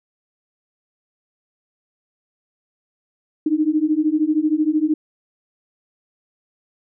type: beating tone pair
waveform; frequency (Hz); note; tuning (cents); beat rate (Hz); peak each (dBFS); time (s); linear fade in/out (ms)
sine; 300.9 / 313.9; D4 / D#4; +42 / +15; 13; -19 / -18; 3.46-4.94; 5
effects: none